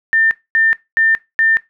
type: tone bursts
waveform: sine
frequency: 1800 Hz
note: A6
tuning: 39 cents sharp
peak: -10 dBFS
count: 4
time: 0.13-1.57 s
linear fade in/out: 0 ms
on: 180 ms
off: 240 ms
effects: noise-tail reverb RT60 0.2 s tail -20 dB re dry